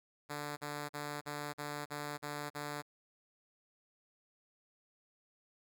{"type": "tone bursts", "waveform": "5% pulse", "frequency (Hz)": 146.83, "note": "D3", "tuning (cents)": 0, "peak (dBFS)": -28, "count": 8, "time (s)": [0.29, 2.824], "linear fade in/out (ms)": 20, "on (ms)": 280, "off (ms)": 42, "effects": []}